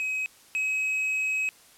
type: tone pair in turn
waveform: triangle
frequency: 2539 / 2550 Hz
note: D#7 / D#7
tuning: +34 / +42 cents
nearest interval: unison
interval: 8 cents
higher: second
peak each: -25 / -23 dBFS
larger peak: second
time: 0-0.26 / 0.55-1.49 s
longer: second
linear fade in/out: 0 ms
effects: white hiss -55 dBFS RMS until 1.77 s + low-pass 12000 Hz 12 dB/octave